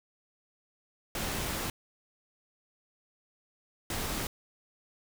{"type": "noise bursts at uneven times", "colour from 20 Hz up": "pink", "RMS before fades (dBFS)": -34, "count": 2, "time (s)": [[1.15, 1.7], [3.9, 4.27]], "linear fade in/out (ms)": 2, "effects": []}